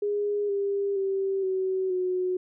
sine tone with pitch steps, 411.3 / 399.6 / 388.2 / 377.2 / 366.4 Hz, G#4 / G4 / G4 / F#4 / F#4, -17 / +33 / -17 / +33 / -17 cents, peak -24 dBFS, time 0.02-2.37 s, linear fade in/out 5 ms, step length 470 ms, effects none

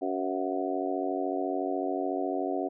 harmonic tone with a mistuned harmonic, 93.9 Hz, F#2, 26 cents sharp, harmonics 3 / 4 / 5 / 6 / 7 / 8, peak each -33 / -33 / -38 / -39 / -35 / -35 dBFS, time 0.01-2.69 s, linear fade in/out 20 ms, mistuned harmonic 8, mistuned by -41 cents, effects none

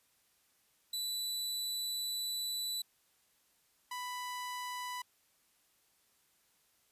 sawtooth tone pair in turn, 3969 / 992.2 Hz, B7 / B5, +8 / +8 cents, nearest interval 2 octaves, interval 2400 cents, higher first, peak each -32 / -35 dBFS, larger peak first, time 0.93-2.82 / 3.91-5.02 s, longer first, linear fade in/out 5 ms, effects white hiss -72 dBFS RMS until 6.91 s + resampled to 32000 Hz

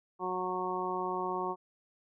harmonic tone, 183.4 Hz, F#3, 15 cents flat, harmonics 1 / 2 / 3 / 4 / 5 / 6, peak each -44 / -36 / -45 / -39 / -37 / -37 dBFS, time 0.19-1.56 s, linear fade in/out 50 ms, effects none

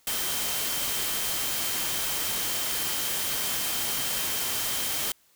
sine tone in noise, 3136 Hz, G7, in tune, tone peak -38 dBFS, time 0.07-5.12 s, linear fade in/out 2 ms, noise white, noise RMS -29 dBFS, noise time 0.07-5.12 s, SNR -12 dB, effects white hiss -63 dBFS RMS until 5.35 s

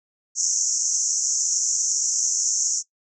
white band-pass noise, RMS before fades -23 dBFS, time 0.35-2.83 s, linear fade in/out 50 ms, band 5700 to 7200 Hz, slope 96 dB/octave, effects noise-tail reverb RT60 0.1 s tail -18 dB re dry

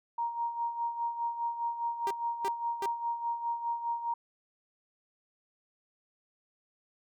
sine tone with tremolo, 937 Hz, A#5, 9 cents sharp, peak -28 dBFS, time 0.18-4.14 s, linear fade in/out 5 ms, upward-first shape sine, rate 4.9 Hz, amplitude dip 65%
sawtooth tone bursts, 394.2 Hz, G4, 10 cents sharp, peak -30 dBFS, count 3, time 2.07-2.858 s, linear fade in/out 0 ms, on 36 ms, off 340 ms
effects none

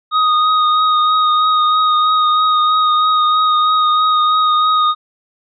square tone with vibrato, 1244.5 Hz, D#6, in tune, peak -11 dBFS, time 0.11-4.95 s, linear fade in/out 50 ms, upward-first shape triangle, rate 3.1 Hz, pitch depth 21 cents each way, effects resampled to 11025 Hz

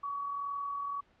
sine tone with amplitude modulation, 1130 Hz, C#6, 33 cents sharp, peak -32 dBFS, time 0.03-1.01 s, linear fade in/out 10 ms, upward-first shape sine, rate 41.7 Hz, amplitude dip 35%, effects pink hiss -67 dBFS RMS until 1.2 s + low-pass 3000 Hz 12 dB/octave

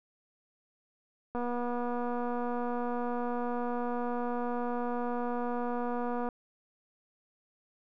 click train, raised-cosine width 1 ms, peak -22 dBFS, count 1196, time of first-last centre 1.35-6.288 s, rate 242 Hz, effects none

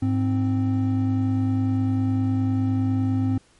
triangle tone pair together, 103.83 / 261.6 Hz, G#2 / C4, 0 / 0 cents, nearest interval octave + major third, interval 1600 cents, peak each -20 dBFS, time 0.02-3.38 s, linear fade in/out 5 ms, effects pink hiss -58 dBFS RMS until 3.59 s + MP3 48 kbps

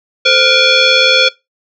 sine tone with frequency modulation, 520 Hz, C5, 11 cents flat, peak -6 dBFS, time 0.25-1.29 s, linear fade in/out 10 ms, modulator 962 Hz, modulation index 4.2, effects noise-tail reverb RT60 0.2 s tail -21 dB re dry

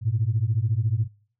sine beating tone pair, 103.83 / 117.83 Hz, G#2 / A#2, 0 / +19 cents, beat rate 14 Hz, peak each -23 dBFS, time 0.01-1.08 s, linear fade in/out 50 ms, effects noise-tail reverb RT60 0.5 s tail -25 dB re dry + tanh soft clip ceiling -13 dBFS

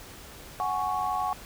sine chord, F# suspended second, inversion none, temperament just, 740 / 832.5 / 1110 Hz, F#5 / G#5 / C#6, 0 / +4 / +2 cents, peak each -30 / -31 / -30 dBFS, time 0.6-1.33 s, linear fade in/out 0 ms, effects added 50 Hz sine -53 dBFS peak until 1.45 s + pink hiss -46 dBFS RMS until 1.45 s

